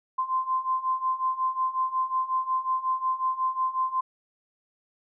sine beating tone pair, 1036 / 1041.5 Hz, C6 / C6, -17 / -8 cents, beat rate 5.5 Hz, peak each -29 / -26 dBFS, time 0.18-4.01 s, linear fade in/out 10 ms, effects none

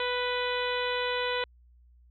harmonic tone with a mistuned harmonic, 493.9 Hz, B4, in tune, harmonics 1 / 2 / 3 / 4 / 5 / 6 / 7 / 8, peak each -31 / -34 / -36 / -37 / -38 / -39 / -39 / -40 dBFS, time 0-1.44 s, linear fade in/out 2 ms, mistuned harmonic 6, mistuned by +23 cents, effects added 60 Hz sine -55 dBFS peak until 2.1 s

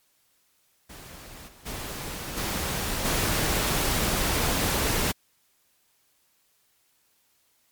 pink noise with level steps, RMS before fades -44 / -52 / -35 / -29 / -25 dBFS, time 0.89-5.12 s, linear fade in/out 10 ms, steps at 1.47 / 1.65 / 2.36 / 3.04 s, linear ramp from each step 20 ms, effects white hiss -67 dBFS RMS until 7.71 s + MP3 96 kbps

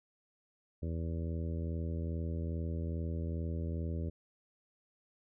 harmonic tone, 82.41 Hz, E2, in tune, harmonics 1 / 2 / 3 / 4 / 5 / 6 / 7, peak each -35 / -41 / -45 / -47 / -49 / -51 / -52 dBFS, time 0.82-4.1 s, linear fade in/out 10 ms, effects none

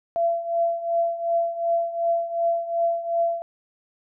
sine tone with tremolo, 677 Hz, E5, 46 cents sharp, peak -17 dBFS, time 0.16-3.42 s, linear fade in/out 0 ms, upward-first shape triangle, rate 2.7 Hz, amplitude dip 80%, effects none

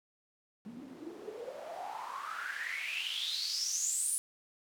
white noise with band-pass filter sweep, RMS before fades -38 dBFS, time 0.65-4.18 s, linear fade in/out 0 ms, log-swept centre 210 to 9900 Hz, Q 9.4, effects none

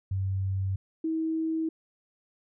sine tone pair in turn, 96 / 321.3 Hz, G2 / E4, -36 / -44 cents, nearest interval octave + major sixth, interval 2092 cents, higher second, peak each -26 dBFS, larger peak neither, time 0.11-0.76 / 1.04-1.69 s, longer neither, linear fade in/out 5 ms, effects none

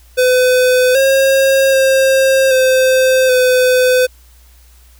square tone with pitch steps, 505 / 539 / 533 / 519 / 506 Hz, B4 / C#5 / C5 / C5 / B4, +39 / -49 / +32 / -14 / +42 cents, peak -9 dBFS, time 0.17-4.07 s, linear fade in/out 20 ms, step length 780 ms, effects added 60 Hz sine -42 dBFS peak until 4.99 s + white hiss -50 dBFS RMS until 4.99 s

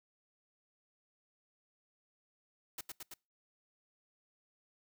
white noise with echo, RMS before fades -42 dBFS, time 2.78-2.81 s, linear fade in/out 5 ms, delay 110 ms, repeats 3, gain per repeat -2 dB, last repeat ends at 3.14 s, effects noise-tail reverb RT60 0.3 s tail -26 dB re dry

